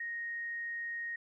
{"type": "tone", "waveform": "sine", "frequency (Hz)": 1867, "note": "A#6", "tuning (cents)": 2, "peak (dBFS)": -36, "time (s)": [0, 1.16], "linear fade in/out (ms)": 5, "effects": ["13-bit"]}